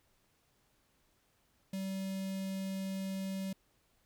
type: tone with notch filter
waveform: square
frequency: 192.1 Hz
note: G3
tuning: 35 cents flat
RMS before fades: -38 dBFS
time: 1.73-3.53 s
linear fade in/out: 5 ms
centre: 1200 Hz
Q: 0.73
effects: pink hiss -73 dBFS RMS until 4.05 s